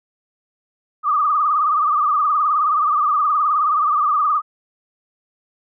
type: tone with vibrato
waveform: sine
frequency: 1204 Hz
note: D6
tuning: 43 cents sharp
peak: -14 dBFS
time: 1.03-4.42 s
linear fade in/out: 50 ms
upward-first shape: triangle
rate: 19 Hz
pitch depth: 110 cents each way
effects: none